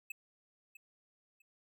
square tone with echo, 2600 Hz, E7, 24 cents flat, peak -40 dBFS, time 0.1-0.12 s, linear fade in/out 5 ms, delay 650 ms, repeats 2, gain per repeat -13 dB, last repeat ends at 1.42 s, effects none

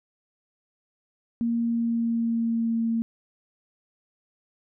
sine tone with pitch glide, 233.1 to 228.4 Hz, A#3 to A#3, 0 to -35 cents, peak -22 dBFS, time 1.41-3.02 s, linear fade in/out 0 ms, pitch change -35 cents, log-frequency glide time 1.6-2.82 s, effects none

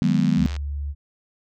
sine chord, G# minor seventh, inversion second, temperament equal, 155.56 / 185 / 207.7 / 246.9 Hz, D#3 / F#3 / G#3 / B3, 0 / 0 / 0 / 0 cents, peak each -22 dBFS, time 0.02-0.46 s, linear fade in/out 0 ms
click train, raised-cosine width 0.2 ms, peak -19 dBFS, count 48, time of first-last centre 0.03-0.565 s, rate 87.9 Hz
sine tone, 71.5 Hz, D2, 46 cents flat, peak -25 dBFS, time 0.36-0.95 s, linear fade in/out 50 ms
effects none

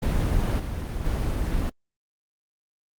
brown noise with level steps, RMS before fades -23 / -29 / -25 dBFS, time 0.02-1.7 s, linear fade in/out 10 ms, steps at 0.58 / 1.04 s, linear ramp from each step 20 ms, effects Opus 24 kbps

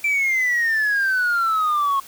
sine exponential sweep, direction down, 2349 to 1087 Hz, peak -15 dBFS, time 0.04-2 s, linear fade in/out 5 ms, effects tanh soft clip ceiling -15 dBFS + white hiss -43 dBFS RMS until 2.07 s

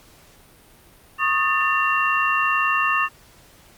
sine tone cluster, 1100 / 1240 / 1782 / 2749 Hz, C#6 / D#6 / A6 / F7, -14 / -6 / +22 / -28 cents, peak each -23 dBFS, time 1.18-3.09 s, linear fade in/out 50 ms, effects pink hiss -51 dBFS RMS until 3.77 s + Opus 48 kbps

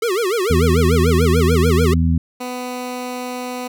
square tone with vibrato, 415.3 Hz, G#4, in tune, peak -17 dBFS, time 0.02-1.94 s, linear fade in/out 5 ms, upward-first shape sine, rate 6.8 Hz, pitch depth 250 cents each way
harmonic tone, 82.41 Hz, E2, in tune, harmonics 1 / 2 / 3, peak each -15 / -18 / -20 dBFS, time 0.5-2.18 s, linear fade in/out 5 ms
15% pulse tone, 249.6 Hz, B3, 19 cents sharp, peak -18 dBFS, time 2.4-3.68 s, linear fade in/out 10 ms
effects none

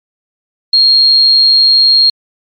sine tone, 4247 Hz, C8, 25 cents sharp, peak -4 dBFS, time 0.73-2.1 s, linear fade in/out 5 ms, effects MP3 64 kbps

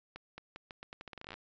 accelerating click train, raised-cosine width 0.3 ms, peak -29 dBFS, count 18, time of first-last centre 0.16-1.34 s, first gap 220 ms, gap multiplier 0.82, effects resampled to 16000 Hz

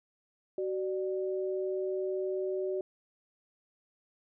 sine tone pair together, 376.6 / 595 Hz, F#4 / D5, +31 / +22 cents, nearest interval minor sixth, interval 791 cents, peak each -31 / -37 dBFS, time 0.58-2.81 s, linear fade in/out 2 ms, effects none

